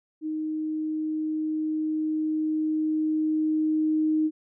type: tone with level ramp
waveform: sine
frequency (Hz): 311.1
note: D#4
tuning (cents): 0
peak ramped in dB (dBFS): -27 to -20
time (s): 0.21-4.31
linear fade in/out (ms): 50
effects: none